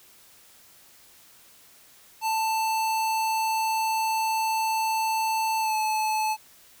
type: tone with pitch glide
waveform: square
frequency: 885 to 866.3 Hz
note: A5 to A5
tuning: +10 to -27 cents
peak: -24 dBFS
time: 2.21-6.37 s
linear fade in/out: 50 ms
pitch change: -37 cents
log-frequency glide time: 5.6-5.75 s
effects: white hiss -54 dBFS RMS until 6.8 s